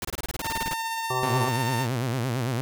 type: noise bursts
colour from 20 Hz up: pink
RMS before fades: -31 dBFS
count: 14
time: 0.02-0.737 s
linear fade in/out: 2 ms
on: 28 ms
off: 25 ms
type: tone with tremolo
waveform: sawtooth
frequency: 906 Hz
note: A#5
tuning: 50 cents flat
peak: -23 dBFS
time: 0.41-1.88 s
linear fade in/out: 50 ms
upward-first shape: sine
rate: 16 Hz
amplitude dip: 25%
type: harmonic tone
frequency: 127.8 Hz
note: C3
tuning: 40 cents flat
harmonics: 1 / 3 / 4 / 5 / 6 / 7 / 8 / 9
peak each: -32 / -31 / -39 / -38 / -34 / -38 / -38 / -31 dBFS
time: 1.1-1.49 s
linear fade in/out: 5 ms
type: tone with vibrato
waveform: sawtooth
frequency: 123.8 Hz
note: B2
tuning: 5 cents sharp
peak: -21 dBFS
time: 1.23-2.61 s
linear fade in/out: 0 ms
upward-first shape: sine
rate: 8.9 Hz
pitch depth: 150 cents each way
effects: none